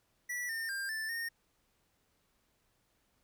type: tone with pitch steps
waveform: square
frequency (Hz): 1953 / 1814 / 1596 / 1763 / 1840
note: B6 / A#6 / G6 / A6 / A#6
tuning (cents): -20 / -48 / +31 / +3 / -23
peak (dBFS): -36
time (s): 0.29-1.29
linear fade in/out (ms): 10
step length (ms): 200
effects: pink hiss -75 dBFS RMS until 3.23 s